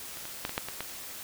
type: clicks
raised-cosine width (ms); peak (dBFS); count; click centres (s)
0.3; -27 / -25 / -14 / -21 / -12 / -20 / -17; 7; 0.171 / 0.254 / 0.451 / 0.494 / 0.579 / 0.686 / 0.806
effects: white hiss -42 dBFS RMS until 1.23 s